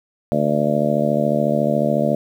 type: harmonic tone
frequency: 74 Hz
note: D2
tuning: 14 cents sharp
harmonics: 2 / 3 / 4 / 5 / 6 / 7 / 8 / 9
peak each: -24 / -21 / -26 / -30 / -29 / -26 / -20 / -25 dBFS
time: 0.32-2.15 s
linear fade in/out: 0 ms
effects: 8-bit